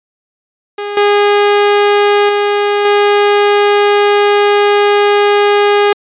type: tone with level steps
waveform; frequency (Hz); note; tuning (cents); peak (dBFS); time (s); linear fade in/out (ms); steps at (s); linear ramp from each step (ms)
sawtooth; 410; G#4; -22; -14 / -3 / -6 / -3; 0.78-5.93; 5; 0.97 / 2.29 / 2.85; 2
effects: resampled to 8000 Hz

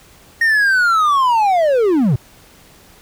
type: linear sweep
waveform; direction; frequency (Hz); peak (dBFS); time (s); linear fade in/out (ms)
triangle; down; 1864.7 to 108.5; -9; 0.41-2.16; 5
effects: pink hiss -46 dBFS RMS until 3.01 s

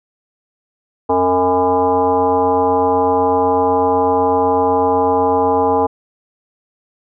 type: tone with frequency modulation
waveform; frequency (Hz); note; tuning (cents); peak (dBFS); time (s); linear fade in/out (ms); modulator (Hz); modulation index
sine; 640; D#5; +49; -11; 1.09-5.87; 10; 184; 1.9
effects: none

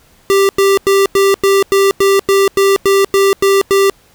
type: tone bursts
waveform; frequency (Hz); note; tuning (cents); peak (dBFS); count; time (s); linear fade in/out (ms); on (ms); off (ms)
square; 393.1; G4; +5; -8; 13; 0.3-3.898; 0; 190; 94
effects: pink hiss -49 dBFS RMS until 4.14 s

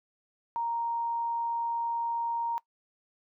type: tone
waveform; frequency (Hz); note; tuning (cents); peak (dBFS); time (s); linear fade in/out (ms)
sine; 932.3; A#5; 0; -28; 0.56-2.58; 0
effects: noise-tail reverb RT60 0.1 s tail -21 dB re dry

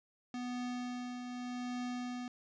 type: tone with tremolo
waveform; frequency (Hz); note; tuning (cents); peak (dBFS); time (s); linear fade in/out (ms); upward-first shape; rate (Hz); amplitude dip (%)
square; 246.9; B3; 0; -37; 0.34-2.28; 2; triangle; 0.84; 45
effects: resampled to 16000 Hz

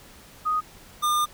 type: tone pair in turn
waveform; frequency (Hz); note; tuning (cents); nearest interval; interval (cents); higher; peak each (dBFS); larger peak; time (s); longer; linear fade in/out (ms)
sine / square; 1244.5 / 1205.6; D#6 / D6; 0 / +45; minor second; 55; first; -21; neither; 0.45-0.61 / 1.02-1.26; second; 20
effects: pink hiss -49 dBFS RMS until 1.33 s

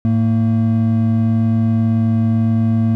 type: tone pair together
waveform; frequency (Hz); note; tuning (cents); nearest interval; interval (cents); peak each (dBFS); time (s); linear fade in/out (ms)
triangle; 108.7 / 226.9; A2 / A#3; -21 / -47; octave + minor second; 1274; -13; 0.05-2.95; 0
effects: none

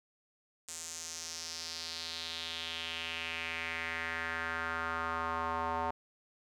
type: tone with band-pass filter sweep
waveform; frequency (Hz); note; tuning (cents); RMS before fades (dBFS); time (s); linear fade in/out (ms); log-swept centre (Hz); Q
square; 82.41; E2; 0; -38; 0.68-5.91; 5; 7500 to 900; 3.2
effects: none

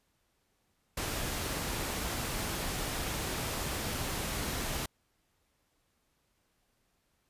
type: noise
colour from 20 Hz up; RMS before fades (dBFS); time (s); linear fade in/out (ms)
pink; -35; 0.97-4.86; 5
effects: pink hiss -75 dBFS RMS until 7.29 s + resampled to 32000 Hz

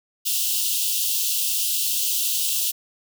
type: high-pass noise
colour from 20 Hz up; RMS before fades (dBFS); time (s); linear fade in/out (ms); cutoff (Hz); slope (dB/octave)
white; -23; 0.25-2.72; 20; 2700; 96
effects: none

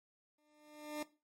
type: tone with exponential growth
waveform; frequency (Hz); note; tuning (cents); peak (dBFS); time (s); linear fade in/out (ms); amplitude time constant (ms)
20% pulse; 300.2; D4; +38; -32; 0.38-1.03; 5; 140
effects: noise-tail reverb RT60 0.3 s tail -17 dB re dry + MP3 64 kbps

